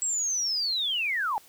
sine linear sweep, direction down, 7760 to 784 Hz, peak -25 dBFS, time 0.02-1.38 s, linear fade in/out 0 ms, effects white hiss -55 dBFS RMS until 1.48 s

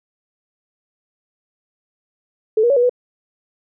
sine tone with pitch steps, 435.5 / 477.1 / 560 / 484.5 / 493.9 Hz, A4 / A#4 / C#5 / B4 / B4, -18 / +40 / +18 / -33 / 0 cents, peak -11 dBFS, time 2.57-2.895 s, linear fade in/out 5 ms, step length 65 ms, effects none

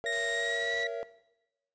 triangle chord, A# diminished, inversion none, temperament just, 466.2 / 559.4 / 671.3 Hz, A#4 / C#5 / E5, 0 / +16 / +31 cents, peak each -35 / -38 / -37 dBFS, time 0.04-1.03 s, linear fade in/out 0 ms
35% pulse tone with pitch glide, 1864.7 to 1945 Hz, A#6 to B6, 0 to -27 cents, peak -29 dBFS, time 0.06-0.87 s, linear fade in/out 2 ms, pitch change +73 cents, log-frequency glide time 0.29-0.75 s
white band-stop noise, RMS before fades -45 dBFS, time 0.12-0.84 s, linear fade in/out 5 ms, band 150 to 600 Hz, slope 24 dB/octave
effects noise-tail reverb RT60 0.9 s tail -17 dB re dry + resampled to 16000 Hz

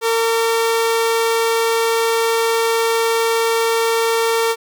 sawtooth tone pair together, 456.1 / 1150 Hz, A#4 / D6, -38 / -37 cents, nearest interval octave + major third, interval 1601 cents, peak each -11 / -23 dBFS, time 0.01-4.56 s, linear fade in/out 50 ms, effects none

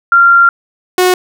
sine / sawtooth tone pair in turn, 1384 / 365.3 Hz, F6 / F#4, -16 / -22 cents, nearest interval octave + major seventh, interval 2306 cents, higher first, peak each -3 dBFS, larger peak neither, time 0.12-0.49 / 0.98-1.14 s, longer first, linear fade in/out 2 ms, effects none

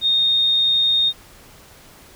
sine tone, 3689 Hz, A#7, 19 cents flat, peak -14 dBFS, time 0.01-1.13 s, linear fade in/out 50 ms, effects pink hiss -46 dBFS RMS until 2.15 s

